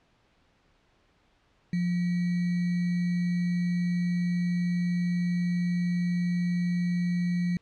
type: tone with sample-and-hold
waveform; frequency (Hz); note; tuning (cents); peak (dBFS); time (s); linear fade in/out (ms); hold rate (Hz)
sine; 176.3; F3; +17; -24; 1.73-7.57; 2; 2100
effects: pink hiss -66 dBFS RMS until 7.61 s + low-pass 4000 Hz 12 dB/octave